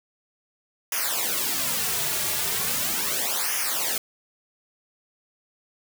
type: noise with flanger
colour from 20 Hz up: white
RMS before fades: -26 dBFS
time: 0.92-3.98 s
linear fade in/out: 2 ms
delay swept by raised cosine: 0.24 to 3.94 ms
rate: 0.38 Hz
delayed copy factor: -0.95
effects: none